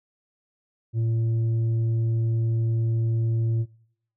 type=tone with tanh clipping; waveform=triangle; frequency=113.9 Hz; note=A#2; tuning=40 cents flat; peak=-22 dBFS; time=0.93-3.66 s; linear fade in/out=50 ms; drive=9 dB; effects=noise-tail reverb RT60 0.7 s tail -23 dB re dry